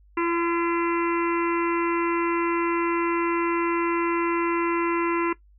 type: harmonic tone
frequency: 340 Hz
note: F4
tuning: 46 cents flat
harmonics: 1 / 3 / 4 / 5 / 6 / 7 / 8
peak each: -23 / -28 / -32 / -37 / -33 / -37 / -37 dBFS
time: 0.17-5.33 s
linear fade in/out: 5 ms
effects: noise-tail reverb RT60 0.1 s tail -17 dB re dry + added 50 Hz sine -52 dBFS peak until 5.58 s